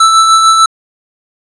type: tone with tremolo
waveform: square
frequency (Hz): 1321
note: E6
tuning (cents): +3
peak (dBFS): -3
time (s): 0-0.66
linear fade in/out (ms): 5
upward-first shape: triangle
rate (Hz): 6.7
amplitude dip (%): 40
effects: resampled to 22050 Hz + 7-bit